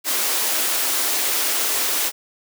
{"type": "high-pass noise", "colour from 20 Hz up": "white", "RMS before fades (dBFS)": -21, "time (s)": [0.04, 2.12], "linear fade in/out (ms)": 50, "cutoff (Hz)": 260, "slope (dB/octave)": 48, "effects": []}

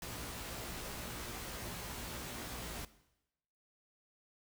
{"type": "noise with comb filter", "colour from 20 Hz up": "pink", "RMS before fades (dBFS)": -44, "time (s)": [0.02, 2.85], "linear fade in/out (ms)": 2, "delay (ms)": 17, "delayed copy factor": 0.75, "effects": ["noise-tail reverb RT60 0.9 s tail -17 dB re dry"]}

